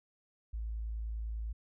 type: tone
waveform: sine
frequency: 55 Hz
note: A1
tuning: in tune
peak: -35 dBFS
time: 0.53-1.53 s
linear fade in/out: 10 ms
effects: none